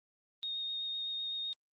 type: tone with vibrato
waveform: sine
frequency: 3708 Hz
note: A#7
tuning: 10 cents flat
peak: -35 dBFS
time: 0.43-1.53 s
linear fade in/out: 0 ms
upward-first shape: sine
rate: 7.9 Hz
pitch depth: 10 cents each way
effects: Opus 32 kbps